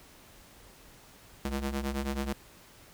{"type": "ring-modulated tone", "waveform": "sawtooth", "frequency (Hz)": 136.9, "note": "C#3", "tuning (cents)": -21, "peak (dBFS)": -24, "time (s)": [1.45, 2.33], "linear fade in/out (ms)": 2, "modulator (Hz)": 73.1, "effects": ["pink hiss -55 dBFS RMS until 2.93 s"]}